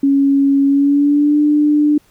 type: tone with pitch glide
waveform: sine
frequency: 277.2 to 297.1 Hz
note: C#4 to D4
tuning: 0 to +20 cents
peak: -9 dBFS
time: 0.03-1.98 s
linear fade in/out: 5 ms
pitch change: +120 cents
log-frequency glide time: 0.66-1.39 s
effects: pink hiss -54 dBFS RMS until 2.1 s